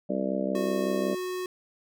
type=harmonic tone; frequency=65.41 Hz; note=C2; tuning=in tune; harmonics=3 / 4 / 5 / 6 / 7 / 8 / 9 / 10; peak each=-31 / -33 / -35 / -39 / -36 / -40 / -31 / -41 dBFS; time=0.09-1.15 s; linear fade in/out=10 ms
type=tone; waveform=square; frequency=366.2 Hz; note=F#4; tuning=18 cents flat; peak=-31 dBFS; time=0.55-1.46 s; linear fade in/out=2 ms
effects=none